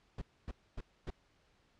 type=noise bursts; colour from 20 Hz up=brown; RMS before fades=-40 dBFS; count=4; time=0.18-1.104 s; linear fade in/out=5 ms; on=36 ms; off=260 ms; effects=pink hiss -71 dBFS RMS until 1.79 s + low-pass 5000 Hz 12 dB/octave